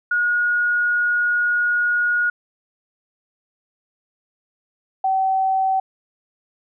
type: tone pair in turn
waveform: sine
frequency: 1444 / 764.9 Hz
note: F#6 / G5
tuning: -43 / -43 cents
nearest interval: major seventh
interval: 1100 cents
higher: first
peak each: -16 dBFS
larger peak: neither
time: 0.11-2.3 / 5.04-5.8 s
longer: first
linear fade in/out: 5 ms
effects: none